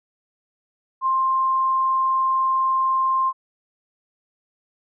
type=tone; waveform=sine; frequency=1054 Hz; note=C6; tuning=12 cents sharp; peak=-17 dBFS; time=1.01-3.33 s; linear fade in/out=50 ms; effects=none